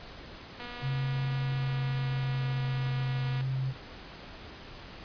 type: click train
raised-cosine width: 0.3 ms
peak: -27 dBFS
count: 681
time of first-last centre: 0.6-3.41 s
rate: 242 Hz
type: tone with pitch glide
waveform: sine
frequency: 134.2 to 131.67 Hz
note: C3 to C3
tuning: +44 to +11 cents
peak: -28 dBFS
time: 0.81-3.74 s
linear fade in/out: 50 ms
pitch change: -33 cents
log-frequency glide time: 1.46-2.83 s
effects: pink hiss -46 dBFS RMS until 5.04 s + resampled to 11025 Hz